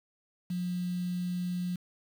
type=tone with quantisation; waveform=sine; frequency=178.7 Hz; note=F3; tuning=40 cents sharp; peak=-30 dBFS; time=0.5-1.76 s; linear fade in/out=5 ms; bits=8; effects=none